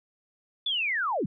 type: linear sweep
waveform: sine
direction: down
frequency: 3520 to 127.4 Hz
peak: -25 dBFS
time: 0.66-1.26 s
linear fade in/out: 5 ms
effects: none